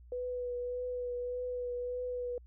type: tone with vibrato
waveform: sine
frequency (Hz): 493.6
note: B4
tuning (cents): -1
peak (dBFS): -34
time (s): 0.12-2.38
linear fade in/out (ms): 2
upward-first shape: triangle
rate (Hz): 1.7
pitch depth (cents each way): 20
effects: added 60 Hz sine -52 dBFS peak until 2.46 s